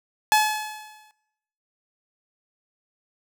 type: tone with exponential decay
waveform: sawtooth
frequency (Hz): 856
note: A5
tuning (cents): -48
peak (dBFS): -10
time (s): 0.32-1.11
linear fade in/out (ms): 0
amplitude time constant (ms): 170
effects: noise-tail reverb RT60 0.9 s tail -21 dB re dry